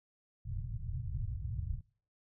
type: low-pass noise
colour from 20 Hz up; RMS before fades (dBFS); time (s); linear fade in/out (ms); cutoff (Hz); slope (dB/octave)
white; -38; 0.45-1.81; 20; 130; 48
effects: noise-tail reverb RT60 0.5 s tail -24 dB re dry